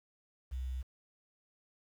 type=tone with quantisation; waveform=sine; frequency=64 Hz; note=C2; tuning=38 cents flat; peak=-35 dBFS; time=0.51-0.83 s; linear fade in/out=20 ms; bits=10; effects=none